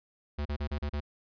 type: tone bursts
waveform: square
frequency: 73.3 Hz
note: D2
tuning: 3 cents flat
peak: -31 dBFS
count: 6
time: 0.38-1.005 s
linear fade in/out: 10 ms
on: 75 ms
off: 35 ms
effects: resampled to 11025 Hz